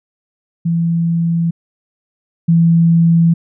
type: tone pair in turn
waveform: sine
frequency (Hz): 167.7 / 167.02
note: E3 / E3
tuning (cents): +30 / +23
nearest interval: unison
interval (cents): 7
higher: first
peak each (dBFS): -12 / -7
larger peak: second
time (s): 0.65-1.51 / 2.48-3.34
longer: neither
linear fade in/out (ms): 10
effects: none